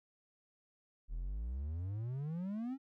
triangle exponential sweep, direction up, 37.46 to 277.2 Hz, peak -35 dBFS, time 1.08-2.78 s, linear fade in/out 50 ms, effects none

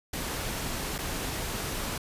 pink noise with dropouts, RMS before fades -33 dBFS, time 0.13-1.98 s, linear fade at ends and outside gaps 5 ms, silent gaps 0.982-0.986 s, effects resampled to 32000 Hz

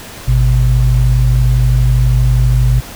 sine tone pair together, 52.51 / 124.9 Hz, G#1 / B2, +20 / +20 cents, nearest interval octave + minor third, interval 1500 cents, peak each -10 dBFS, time 0.27-2.81 s, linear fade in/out 20 ms, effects pink hiss -31 dBFS RMS until 2.95 s

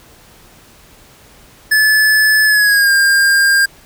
square tone with pitch glide, 1730 to 1604.9 Hz, A6 to G6, -30 to +40 cents, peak -9 dBFS, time 1.71-3.66 s, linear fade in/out 10 ms, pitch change -130 cents, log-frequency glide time 2.45-2.91 s, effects pink hiss -44 dBFS RMS until 3.85 s

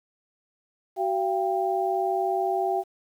sine tone cluster, 378.4 / 688 / 788 Hz, F#4 / F5 / G5, +39 / -26 / +9 cents, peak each -27 dBFS, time 0.96-2.84 s, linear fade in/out 50 ms, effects 9-bit

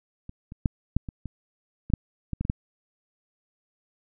clicks, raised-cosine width 5 ms, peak -26 / -27 / -9 / -9 / -22 / -22 / -22 / -6 / -17 / -16 / -18 / -10 dBFS, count 12, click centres 0.294 / 0.521 / 0.658 / 0.966 / 1.088 / 1.257 / 1.901 / 1.937 / 2.333 / 2.41 / 2.451 / 2.499 s, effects none

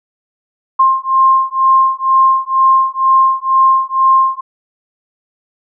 sine beating tone pair, 1058 / 1060.1 Hz, C6 / C6, +19 / +22 cents, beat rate 2.1 Hz, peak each -11 dBFS, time 0.79-4.41 s, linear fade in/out 10 ms, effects none

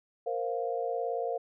sine chord, Bb suspended second, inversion none, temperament just, 466.2 / 524.4 / 699.2 Hz, Bb4 / C5 / F5, 0 / +4 / +2 cents, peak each -33 / -35 / -34 dBFS, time 0.26-1.38 s, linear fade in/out 10 ms, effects none

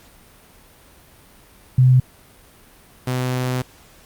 sine / sawtooth tone pair in turn, 128 / 126.97 Hz, C3 / B2, -38 / +48 cents, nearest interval unison, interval 14 cents, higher first, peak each -9 / -16 dBFS, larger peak first, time 1.78-2 / 3.07-3.62 s, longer second, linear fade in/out 5 ms, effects pink hiss -49 dBFS RMS until 4.05 s + Opus 48 kbps

